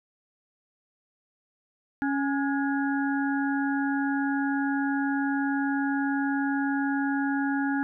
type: harmonic tone with a mistuned harmonic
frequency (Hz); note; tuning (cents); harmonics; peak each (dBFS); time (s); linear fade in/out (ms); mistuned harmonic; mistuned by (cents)
277.2; C#4; 0; 1 / 3 / 5 / 6; -25 / -33 / -35 / -34; 2.02-7.83; 0; 5; +62
effects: none